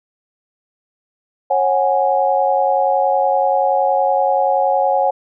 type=chord; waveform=sine; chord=C# suspended fourth; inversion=none; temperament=equal with one note detuned; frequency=546.1 / 740 / 830.6 Hz; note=C#5 / F#5 / G#5; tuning=-26 / 0 / 0 cents; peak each=-17 dBFS; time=1.5-5.11 s; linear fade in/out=10 ms; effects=none